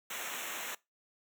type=noise with comb filter; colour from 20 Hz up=pink; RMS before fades=-40 dBFS; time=0.1-0.75 s; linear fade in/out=5 ms; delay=0.21 ms; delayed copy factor=-1; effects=noise-tail reverb RT60 0.2 s tail -21 dB re dry + high-pass 200 Hz 12 dB/octave